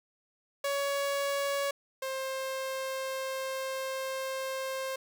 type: tone pair in turn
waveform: sawtooth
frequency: 561 / 529.5 Hz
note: C#5 / C5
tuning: +21 / +21 cents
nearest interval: minor second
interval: 100 cents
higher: first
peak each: -25 / -29 dBFS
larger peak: first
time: 0.64-1.71 / 2.02-4.96 s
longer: second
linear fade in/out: 5 ms
effects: 11-bit